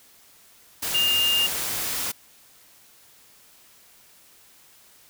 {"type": "tone in noise", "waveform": "sine", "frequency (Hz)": 2816, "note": "F7", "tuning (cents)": 14, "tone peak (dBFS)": -19, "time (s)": [0.94, 1.47], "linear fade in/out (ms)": 10, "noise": "white", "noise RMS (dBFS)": -28, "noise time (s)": [0.82, 2.12], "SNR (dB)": 6, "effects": ["white hiss -54 dBFS RMS until 5.09 s"]}